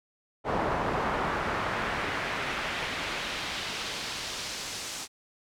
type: noise with band-pass filter sweep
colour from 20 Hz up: brown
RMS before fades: -32 dBFS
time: 0.44-5.08 s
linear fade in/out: 50 ms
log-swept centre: 850 to 6800 Hz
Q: 1.1
effects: none